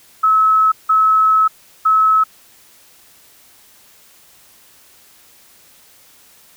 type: tone bursts at uneven times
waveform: sine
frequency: 1293 Hz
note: E6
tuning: 34 cents flat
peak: -9 dBFS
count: 3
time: 0.23-0.72 / 0.89-1.48 / 1.85-2.24 s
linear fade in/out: 10 ms
effects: white hiss -48 dBFS RMS until 6.56 s